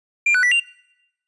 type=tone with pitch steps; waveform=triangle; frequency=2388 / 1490 / 1961 / 2780 Hz; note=D7 / F#6 / B6 / F7; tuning=+28 / +12 / -13 / -9 cents; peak=-12 dBFS; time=0.26-0.6 s; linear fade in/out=5 ms; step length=85 ms; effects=noise-tail reverb RT60 0.9 s tail -25 dB re dry + resampled to 24000 Hz